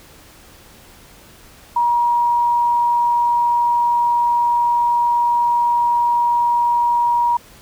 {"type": "tone", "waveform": "sine", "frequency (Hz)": 953, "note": "A#5", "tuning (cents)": 38, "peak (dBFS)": -13, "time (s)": [1.76, 7.37], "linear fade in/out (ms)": 5, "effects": ["pink hiss -45 dBFS RMS until 7.61 s"]}